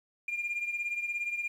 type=beating tone pair; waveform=sine; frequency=2400 / 2417 Hz; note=D7 / D7; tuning=+37 / +49 cents; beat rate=17 Hz; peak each=-31 / -36 dBFS; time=0.28-1.48 s; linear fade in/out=5 ms; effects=tanh soft clip ceiling -27 dBFS + 10-bit